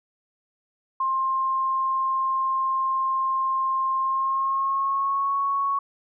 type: tone with pitch glide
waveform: sine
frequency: 1059 to 1109.1 Hz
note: C6 to C#6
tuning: +21 to +1 cents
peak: -21 dBFS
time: 1-5.79 s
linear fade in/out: 5 ms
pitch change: +80 cents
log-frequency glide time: 3.98-5.36 s
effects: none